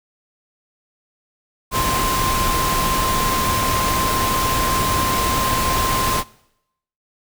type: tone in noise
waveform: sine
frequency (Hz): 1046.5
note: C6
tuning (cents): 0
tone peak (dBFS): -20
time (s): 1.71-6.24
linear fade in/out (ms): 50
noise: pink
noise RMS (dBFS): -21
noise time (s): 1.71-6.24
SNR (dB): -2
effects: noise-tail reverb RT60 0.8 s tail -22 dB re dry